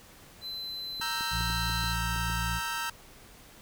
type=tone; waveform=triangle; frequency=4050 Hz; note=B7; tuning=43 cents sharp; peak=-34 dBFS; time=0.41-1.96 s; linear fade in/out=50 ms
type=clicks; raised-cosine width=3 ms; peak=-31 dBFS; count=8; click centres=0.999 / 1.209 / 1.408 / 1.501 / 1.697 / 1.838 / 2.161 / 2.299 s
type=chord; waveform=sawtooth; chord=E diminished; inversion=second; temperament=equal; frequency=932.3 / 1318.5 / 1568 Hz; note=Bb5 / E6 / G6; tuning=0 / 0 / 0 cents; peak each=-32 dBFS; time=1.01-2.9 s; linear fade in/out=5 ms
type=harmonic tone; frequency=56.8 Hz; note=A#1; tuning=44 cents flat; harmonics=1 / 2 / 3; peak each=-33 / -36 / -38 dBFS; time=1.3-2.61 s; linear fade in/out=50 ms
effects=pink hiss -53 dBFS RMS until 3.61 s